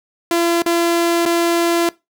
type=tone with dropouts; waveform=sawtooth; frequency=340 Hz; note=F4; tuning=46 cents flat; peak=-10 dBFS; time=0.31-1.89 s; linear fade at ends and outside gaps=2 ms; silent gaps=0.621-0.661 / 1.254-1.26 s; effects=noise-tail reverb RT60 0.2 s tail -20 dB re dry